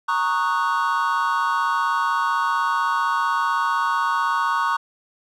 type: chord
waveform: triangle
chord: D# minor seventh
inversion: second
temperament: equal with one note detuned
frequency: 927.5 / 1108.7 / 1244.5 / 1480 Hz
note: A#5 / C#6 / D#6 / F#6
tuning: -9 / 0 / 0 / 0 cents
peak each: -22 / -20 / -24 / -24 dBFS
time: 0.08-4.77 s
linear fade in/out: 10 ms
effects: tanh soft clip ceiling -9 dBFS